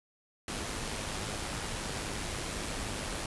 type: noise with amplitude modulation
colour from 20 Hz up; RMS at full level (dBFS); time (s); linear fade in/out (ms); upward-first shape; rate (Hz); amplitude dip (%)
pink; -35; 0.48-3.26; 2; sine; 104; 35
effects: resampled to 24000 Hz